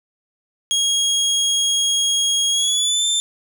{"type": "tone with pitch glide", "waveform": "25% pulse", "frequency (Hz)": [3285, 3562], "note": ["G#7", "A7"], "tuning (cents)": [-20, 21], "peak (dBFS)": -12, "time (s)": [0.71, 3.2], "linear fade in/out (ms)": 0, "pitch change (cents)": 141, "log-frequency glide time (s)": [2.51, 3.06], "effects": []}